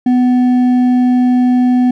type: tone with hard clipping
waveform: triangle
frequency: 249.3 Hz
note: B3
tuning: 16 cents sharp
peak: -9 dBFS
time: 0.06-1.91 s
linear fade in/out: 5 ms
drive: 8 dB
effects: none